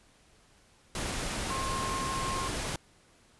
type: tone in noise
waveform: sine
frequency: 1067 Hz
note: C6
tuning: 34 cents sharp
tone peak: -33 dBFS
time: 1.5-2.48 s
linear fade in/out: 2 ms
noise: pink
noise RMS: -34 dBFS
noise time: 0.95-2.76 s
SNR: -2 dB
effects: pink hiss -62 dBFS RMS until 3.39 s + resampled to 24000 Hz